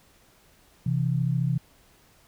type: tone pair together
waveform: sine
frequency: 130.81 / 164.81 Hz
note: C3 / E3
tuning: 0 / 0 cents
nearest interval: major third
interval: 400 cents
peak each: -24 / -26 dBFS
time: 0.86-1.58 s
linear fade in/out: 5 ms
effects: pink hiss -59 dBFS RMS until 2.27 s